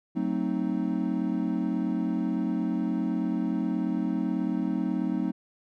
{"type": "chord", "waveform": "triangle", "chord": "F# diminished seventh", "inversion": "none", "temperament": "equal with one note detuned", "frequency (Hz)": [185, 223.2, 261.6, 311.1], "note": ["F#3", "A3", "C4", "Eb4"], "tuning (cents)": [0, 25, 0, 0], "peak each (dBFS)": -29, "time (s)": [0.15, 5.32], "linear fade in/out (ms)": 20, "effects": []}